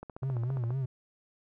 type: click train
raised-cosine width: 1 ms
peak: -28 dBFS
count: 11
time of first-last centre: 0.03-0.706 s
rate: 14.8 Hz
type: tone with vibrato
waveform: triangle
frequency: 125.2 Hz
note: B2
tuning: 24 cents sharp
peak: -27 dBFS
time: 0.22-0.86 s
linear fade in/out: 10 ms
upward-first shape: sine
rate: 4 Hz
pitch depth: 140 cents each way
effects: none